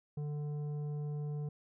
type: tone with tanh clipping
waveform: sine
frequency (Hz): 147.8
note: D3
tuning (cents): +11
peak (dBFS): -37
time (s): 0.17-1.49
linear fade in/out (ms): 5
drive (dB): 9
effects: none